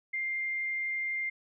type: tone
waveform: sine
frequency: 2104 Hz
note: C7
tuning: 9 cents sharp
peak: -30 dBFS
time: 0.13-1.3 s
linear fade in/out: 10 ms
effects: none